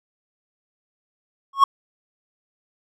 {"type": "tone with exponential growth", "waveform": "triangle", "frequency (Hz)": 1097, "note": "C#6", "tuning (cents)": -18, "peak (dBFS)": -4, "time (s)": [1.53, 1.64], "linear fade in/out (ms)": 5, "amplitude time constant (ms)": 22, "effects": []}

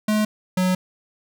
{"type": "tone pair in turn", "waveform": "square", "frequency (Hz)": [213.3, 184.09], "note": ["G#3", "F#3"], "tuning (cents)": [46, -9], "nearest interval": "minor third", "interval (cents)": 255, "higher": "first", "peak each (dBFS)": -18, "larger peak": "neither", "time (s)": [[0.08, 0.25], [0.57, 0.75]], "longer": "second", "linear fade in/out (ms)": 5, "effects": []}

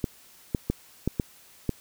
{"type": "clicks", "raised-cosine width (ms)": 3, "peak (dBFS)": -11, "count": 6, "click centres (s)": [0.042, 0.548, 0.7, 1.076, 1.198, 1.693], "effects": ["white hiss -54 dBFS RMS until 1.8 s"]}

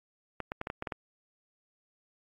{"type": "clicks", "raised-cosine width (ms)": 0.5, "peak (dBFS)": -19, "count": 8, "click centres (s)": [0.403, 0.519, 0.614, 0.671, 0.701, 0.824, 0.872, 0.922], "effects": ["AAC 32 kbps"]}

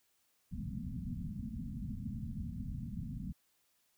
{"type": "low-pass noise", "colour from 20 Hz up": "white", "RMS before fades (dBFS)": -41, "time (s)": [0.51, 3.33], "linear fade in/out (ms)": 20, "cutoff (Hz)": 250, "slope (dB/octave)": 96, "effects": ["white hiss -75 dBFS RMS until 3.97 s"]}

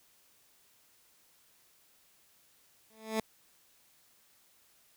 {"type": "tone with exponential growth", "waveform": "15% pulse", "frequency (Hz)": 220, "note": "A3", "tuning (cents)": 0, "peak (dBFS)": -21, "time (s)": [2.9, 3.2], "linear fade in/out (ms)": 2, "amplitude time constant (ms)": 65, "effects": ["white hiss -66 dBFS RMS until 4.96 s"]}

